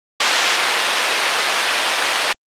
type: band-pass noise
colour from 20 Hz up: white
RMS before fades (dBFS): -17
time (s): 0.2-2.33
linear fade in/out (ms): 5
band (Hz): 570 to 3500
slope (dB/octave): 12
effects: low-pass 12000 Hz 12 dB/octave + Opus 48 kbps